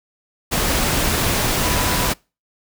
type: tone in noise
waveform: sine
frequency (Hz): 987.8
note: B5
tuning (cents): 0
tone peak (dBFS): -28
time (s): 1.62-2.11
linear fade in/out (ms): 20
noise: pink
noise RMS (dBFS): -19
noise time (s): 0.51-2.14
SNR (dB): -12
effects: noise-tail reverb RT60 0.3 s tail -26 dB re dry